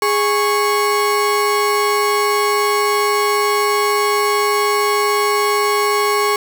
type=tone pair together; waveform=35% pulse; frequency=413.7 / 1104.4 Hz; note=G#4 / C#6; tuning=-7 / -7 cents; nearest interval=octave + perfect fourth; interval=1700 cents; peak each=-15 dBFS; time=0.02-6.36 s; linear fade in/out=2 ms; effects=8-bit